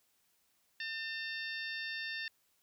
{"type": "harmonic tone", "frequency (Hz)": 900, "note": "A5", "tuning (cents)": 39, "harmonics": [2, 3, 4, 5, 6], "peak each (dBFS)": [-40, -44, -46, -48, -50], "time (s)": [0.8, 2.28], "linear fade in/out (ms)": 2, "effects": ["white hiss -74 dBFS RMS until 2.62 s"]}